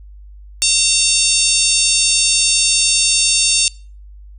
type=harmonic tone with a mistuned harmonic; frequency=910 Hz; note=A#5; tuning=42 cents flat; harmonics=3 / 4 / 5 / 6 / 7 / 8 / 9 / 10; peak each=-20 / -20 / -20 / -20 / -20 / -20 / -20 / -20 dBFS; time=0.62-3.68 s; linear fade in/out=0 ms; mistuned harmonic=8; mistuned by=-15 cents; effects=noise-tail reverb RT60 0.4 s tail -24 dB re dry + added 50 Hz sine -35 dBFS peak until 4.38 s